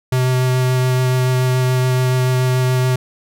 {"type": "tone with vibrato", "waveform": "square", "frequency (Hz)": 127.8, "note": "C3", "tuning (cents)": -40, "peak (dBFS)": -14, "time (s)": [0.12, 2.96], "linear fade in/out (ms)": 5, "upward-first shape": "sine", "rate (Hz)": 7, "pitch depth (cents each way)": 9, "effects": []}